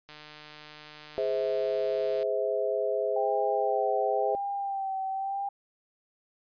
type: click train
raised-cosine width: 0.2 ms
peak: -29 dBFS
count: 324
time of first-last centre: 0.09-2.229 s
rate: 151 Hz
type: chord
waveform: sine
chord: Ab augmented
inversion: none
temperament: just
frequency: 415.3 / 519.1 / 648.9 Hz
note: Ab4 / C5 / E5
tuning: 0 / -14 / -27 cents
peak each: -30 dBFS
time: 1.18-4.35 s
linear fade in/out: 0 ms
type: tone with vibrato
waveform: sine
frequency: 784 Hz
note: G5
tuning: in tune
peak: -29 dBFS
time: 3.16-5.49 s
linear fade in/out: 5 ms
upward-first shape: sine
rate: 0.94 Hz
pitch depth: 38 cents each way
effects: resampled to 11025 Hz